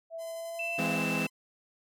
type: tone with pitch glide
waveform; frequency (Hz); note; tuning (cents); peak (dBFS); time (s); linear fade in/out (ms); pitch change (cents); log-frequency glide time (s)
sine; 659.3 to 684.9; E5 to F5; 0 to -34; -36; 0.1-1; 50; +66; 0.34-0.83
type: tone with tremolo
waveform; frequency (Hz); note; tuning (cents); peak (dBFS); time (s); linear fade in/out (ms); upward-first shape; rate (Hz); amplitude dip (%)
5% pulse; 1020; C6; -44; -35; 0.18-1.3; 50; square; 11; 25
type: tone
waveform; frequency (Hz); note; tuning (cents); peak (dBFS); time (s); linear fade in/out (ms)
sine; 2657; E7; +13; -32; 0.59-1.27; 5
type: chord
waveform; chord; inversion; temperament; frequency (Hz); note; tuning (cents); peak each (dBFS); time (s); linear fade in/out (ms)
sawtooth; E augmented; none; equal with one note detuned; 164.81 / 207.7 / 258; E3 / G#3 / B#3; 0 / 0 / -24; -30; 0.78-1.27; 10
effects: none